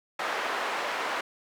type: band-pass noise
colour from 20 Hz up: white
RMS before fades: -31 dBFS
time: 0.19-1.21 s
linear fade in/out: 5 ms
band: 490 to 1600 Hz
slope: 12 dB/octave
effects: none